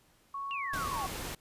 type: tone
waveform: sine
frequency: 1108.7 Hz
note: C#6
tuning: in tune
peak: -35 dBFS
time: 0.34-1.07 s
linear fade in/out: 5 ms
type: exponential sweep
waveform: sine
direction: down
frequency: 2861 to 740 Hz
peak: -36 dBFS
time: 0.51-1.06 s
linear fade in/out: 0 ms
type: noise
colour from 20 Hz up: pink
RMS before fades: -39 dBFS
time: 0.73-1.35 s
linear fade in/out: 5 ms
effects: pink hiss -66 dBFS RMS until 1.4 s + resampled to 32000 Hz